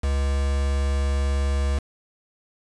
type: tone with quantisation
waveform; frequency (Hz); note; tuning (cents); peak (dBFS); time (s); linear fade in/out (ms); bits
triangle; 69.3; C#2; 0; -18; 0.03-1.79; 10; 5
effects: resampled to 22050 Hz